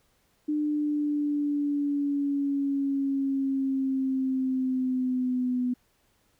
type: linear sweep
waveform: sine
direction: down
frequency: 300.7 to 248 Hz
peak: -24 dBFS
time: 0.48-5.74 s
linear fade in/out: 10 ms
effects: pink hiss -68 dBFS RMS until 6.39 s